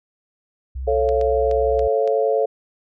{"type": "tone with pitch glide", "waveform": "sine", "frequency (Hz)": [65, 64.22], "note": ["C2", "C2"], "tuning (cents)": [-11, -32], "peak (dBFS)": -25, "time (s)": [0.75, 1.88], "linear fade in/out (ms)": 10, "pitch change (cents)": -21, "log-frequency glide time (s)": [1.06, 1.34]}
{"type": "chord", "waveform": "sine", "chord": "A augmented", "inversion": "none", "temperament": "just", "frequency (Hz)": [440, 550, 687.5], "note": ["A4", "C#5", "E#5"], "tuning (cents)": [0, -14, -27], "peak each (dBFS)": [-19, -20, -23], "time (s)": [0.87, 2.46], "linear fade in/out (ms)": 10}
{"type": "clicks", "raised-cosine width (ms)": 0.2, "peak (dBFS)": -21, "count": 5, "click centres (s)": [1.09, 1.213, 1.513, 1.793, 2.076]}
{"effects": []}